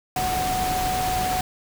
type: tone in noise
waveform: sine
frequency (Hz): 740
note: F#5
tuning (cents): 0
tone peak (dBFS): -23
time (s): 0.16-1.41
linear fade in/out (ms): 2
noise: pink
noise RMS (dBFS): -28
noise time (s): 0.16-1.41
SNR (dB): +2
effects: none